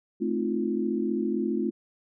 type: chord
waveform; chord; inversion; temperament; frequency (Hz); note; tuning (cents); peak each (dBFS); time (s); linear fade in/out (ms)
sine; F dominant seventh; first; just; 218.3 / 261.9 / 314.3 / 349.2; A3 / C4 / Eb4 / F4; -13 / +2 / +18 / 0; -29 / -31 / -33 / -29; 0.2-1.71; 20
effects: none